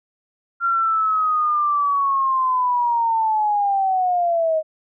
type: linear sweep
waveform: sine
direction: down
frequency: 1384 to 622.3 Hz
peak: -16 dBFS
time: 0.6-4.63 s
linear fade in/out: 50 ms
effects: none